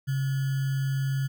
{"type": "tone with sample-and-hold", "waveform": "sine", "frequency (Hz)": 135.6, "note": "C#3", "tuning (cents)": -38, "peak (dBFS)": -24, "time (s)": [0.07, 1.28], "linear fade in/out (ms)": 20, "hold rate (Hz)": 1575, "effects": []}